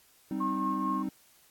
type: chord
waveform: triangle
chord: C minor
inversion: second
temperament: equal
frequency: 196 / 261.6 / 311.1 Hz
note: G3 / C4 / Eb4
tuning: 0 / 0 / 0 cents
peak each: -33 dBFS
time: 0.31-1.09 s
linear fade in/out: 2 ms
type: tone with tremolo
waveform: sine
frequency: 1079 Hz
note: C#6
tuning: 47 cents flat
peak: -28 dBFS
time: 0.4-1.03 s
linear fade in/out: 10 ms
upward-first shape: triangle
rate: 4.5 Hz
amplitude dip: 50%
effects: white hiss -62 dBFS RMS until 1.5 s + AAC 64 kbps